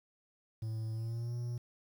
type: tone with pitch glide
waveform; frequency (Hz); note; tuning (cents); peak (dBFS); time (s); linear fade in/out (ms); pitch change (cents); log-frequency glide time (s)
triangle; 110.9 to 120.24; A2 to B2; +14 to -46; -33; 0.62-1.58; 5; +140; 0.93-1.35
effects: 10-bit